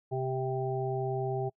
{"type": "harmonic tone", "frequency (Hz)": 130.81, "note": "C3", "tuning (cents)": 0, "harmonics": [1, 3, 5, 6], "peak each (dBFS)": [-33, -33, -39, -37], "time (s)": [0.11, 1.5], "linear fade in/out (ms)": 20, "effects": ["noise-tail reverb RT60 0.1 s tail -26 dB re dry"]}